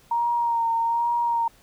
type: tone with vibrato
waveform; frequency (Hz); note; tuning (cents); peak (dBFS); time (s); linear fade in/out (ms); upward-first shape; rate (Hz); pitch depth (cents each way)
sine; 932.3; A#5; 0; -20; 0.11-1.48; 5; sine; 1.2; 29
effects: pink hiss -56 dBFS RMS until 1.62 s